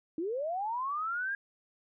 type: linear sweep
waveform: sine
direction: up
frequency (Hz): 303.7 to 1641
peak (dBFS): -31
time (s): 0.18-1.35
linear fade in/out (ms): 2
effects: none